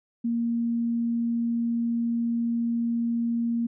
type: tone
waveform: sine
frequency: 233.6 Hz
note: A#3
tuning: 4 cents sharp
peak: -23 dBFS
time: 0.24-3.67 s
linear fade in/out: 10 ms
effects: none